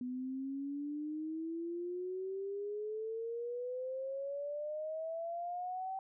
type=exponential sweep; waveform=sine; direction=up; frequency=247.4 to 773 Hz; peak=-37 dBFS; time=0.01-5.99 s; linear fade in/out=2 ms; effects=none